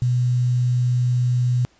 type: tone with quantisation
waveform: sine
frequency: 123.47 Hz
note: B2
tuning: in tune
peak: -16 dBFS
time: 0.02-1.65 s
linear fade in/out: 0 ms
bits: 7
effects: pink hiss -58 dBFS RMS until 1.79 s + resampled to 16000 Hz